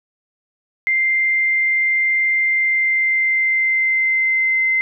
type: tone with pitch glide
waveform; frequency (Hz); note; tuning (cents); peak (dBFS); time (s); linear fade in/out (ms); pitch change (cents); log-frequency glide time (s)
sine; 2093 to 2070; C7 to C7; 0 to -19; -14; 0.87-4.81; 0; -19; 2.46-4.61
effects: none